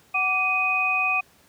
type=tone cluster; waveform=sine; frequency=746 / 1167 / 2498 Hz; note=F#5 / D6 / D#7; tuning=+14 / -11 / +6 cents; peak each=-28 / -29 / -21 dBFS; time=0.14-1.21 s; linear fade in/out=10 ms; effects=pink hiss -57 dBFS RMS until 1.48 s + high-pass 80 Hz 12 dB/octave